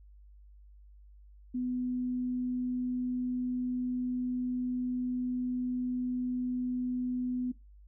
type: tone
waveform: sine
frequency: 250 Hz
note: B3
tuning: 21 cents sharp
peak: -30 dBFS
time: 1.54-7.52 s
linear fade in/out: 10 ms
effects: noise-tail reverb RT60 0.2 s tail -18 dB re dry + added 50 Hz sine -52 dBFS peak until 7.87 s